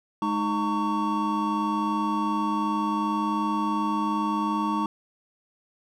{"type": "tone cluster", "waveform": "triangle", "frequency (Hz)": [210.2, 310.9, 910, 1118], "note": ["G#3", "D#4", "A#5", "C#6"], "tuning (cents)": [21, -1, -42, 14], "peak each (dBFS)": -27, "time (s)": [0.22, 4.86], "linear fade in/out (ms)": 2, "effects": []}